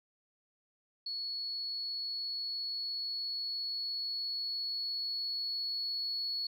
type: tone with level ramp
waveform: sine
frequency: 4383 Hz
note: C#8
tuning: 20 cents flat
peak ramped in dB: -35 to -32 dBFS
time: 1.06-6.47 s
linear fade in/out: 5 ms
effects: tanh soft clip ceiling -28 dBFS